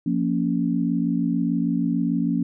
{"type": "chord", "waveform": "sine", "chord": "Bb minor", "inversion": "second", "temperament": "just", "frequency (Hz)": [174.81, 233.1, 279.7], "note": ["F3", "Bb3", "Db4"], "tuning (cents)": [2, 0, 16], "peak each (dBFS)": -24, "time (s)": [0.06, 2.43], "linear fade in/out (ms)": 5, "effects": []}